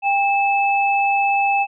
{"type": "tone pair together", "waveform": "sine", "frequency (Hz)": [799, 2616], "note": ["G5", "E7"], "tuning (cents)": [33, -14], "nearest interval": "octave + major sixth", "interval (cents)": 2053, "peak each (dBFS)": [-16, -20], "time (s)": [0.02, 1.67], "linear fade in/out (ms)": 50, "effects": []}